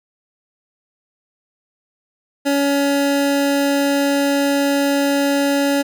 25% pulse tone, 281.3 Hz, C#4, 26 cents sharp, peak -11 dBFS, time 2.45-5.83 s, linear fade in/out 20 ms, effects none

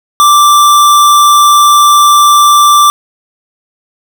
square tone, 1174.7 Hz, D6, in tune, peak -3 dBFS, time 0.2-2.9 s, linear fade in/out 0 ms, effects none

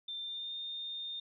sine tone with pitch glide, 3576 to 3639 Hz, A7 to A#7, +27 to -42 cents, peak -38 dBFS, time 0.08-1.2 s, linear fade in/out 5 ms, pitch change +31 cents, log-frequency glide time 0.2-0.54 s, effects none

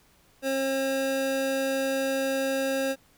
square tone pair together, 268.8 / 538 Hz, C4 / C5, +47 / +48 cents, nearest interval octave, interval 1201 cents, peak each -31 / -27 dBFS, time 0.42-2.96 s, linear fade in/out 50 ms, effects pink hiss -61 dBFS RMS until 3.17 s

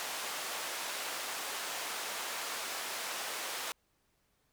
pink band-pass noise, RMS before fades -39 dBFS, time 0-3.72 s, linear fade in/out 0 ms, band 690 to 13000 Hz, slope 12 dB/octave, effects pink hiss -75 dBFS RMS until 4.52 s

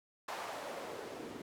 white noise with band-pass filter sweep, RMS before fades -44 dBFS, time 0.28-1.42 s, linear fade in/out 5 ms, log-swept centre 870 to 280 Hz, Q 1.6, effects none

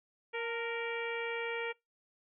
harmonic tone with a mistuned harmonic, 466.2 Hz, A#4, in tune, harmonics 1 / 2 / 3 / 4 / 5 / 6 / 7, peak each -37 / -43 / -45 / -43 / -41 / -48 / -53 dBFS, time 0.33-1.73 s, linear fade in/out 20 ms, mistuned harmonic 2, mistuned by -44 cents, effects noise-tail reverb RT60 0.2 s tail -25 dB re dry

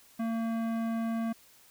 sine tone with tanh clipping, 227.4 Hz, A#3, 43 cents flat, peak -31 dBFS, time 0.19-1.33 s, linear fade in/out 10 ms, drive 16 dB, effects white hiss -59 dBFS RMS until 1.7 s

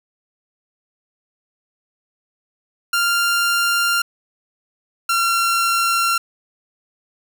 sawtooth tone pair in turn, 1393 / 1368.3 Hz, F6 / F6, -5 / -36 cents, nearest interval unison, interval 31 cents, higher first, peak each -12 dBFS, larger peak neither, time 2.93-4.02 / 5.09-6.18 s, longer neither, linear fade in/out 5 ms, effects none

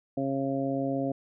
harmonic tone, 136.4 Hz, C#3, 28 cents flat, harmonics 1 / 2 / 3 / 4 / 5, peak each -36 / -29 / -38 / -33 / -35 dBFS, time 0.17-1.12 s, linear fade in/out 5 ms, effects none

